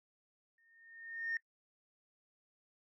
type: tone with exponential growth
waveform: sine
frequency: 1831 Hz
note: A#6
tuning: 32 cents flat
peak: -31 dBFS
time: 0.58-1.37 s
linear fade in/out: 2 ms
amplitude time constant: 170 ms
effects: noise-tail reverb RT60 0.1 s tail -22 dB re dry + tanh soft clip ceiling -30 dBFS